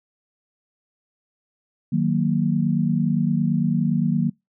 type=chord; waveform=sine; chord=D# minor; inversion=none; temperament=equal; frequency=155.56 / 185 / 233.1 Hz; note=D#3 / F#3 / A#3; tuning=0 / 0 / 0 cents; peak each=-22 dBFS; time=1.92-4.3 s; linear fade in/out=10 ms; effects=noise-tail reverb RT60 0.2 s tail -26 dB re dry